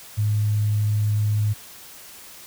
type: tone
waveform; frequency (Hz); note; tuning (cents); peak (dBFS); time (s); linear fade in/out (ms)
sine; 105.5; G#2; +28; -18; 0.17-1.54; 20
effects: white hiss -43 dBFS RMS until 2.46 s